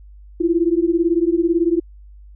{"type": "beating tone pair", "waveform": "sine", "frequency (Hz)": [329.6, 347.6], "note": ["E4", "F4"], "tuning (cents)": [0, -8], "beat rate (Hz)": 18, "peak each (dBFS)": -17, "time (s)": [0.4, 1.8], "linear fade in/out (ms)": 10, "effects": ["added 50 Hz sine -39 dBFS peak until 2.35 s"]}